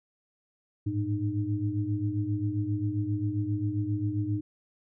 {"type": "tone cluster", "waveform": "sine", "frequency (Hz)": [102.7, 110.2, 305.2], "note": ["G#2", "A2", "D#4"], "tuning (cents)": [-19, 3, -33], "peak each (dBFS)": -31, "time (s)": [0.86, 4.41], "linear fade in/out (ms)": 10, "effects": []}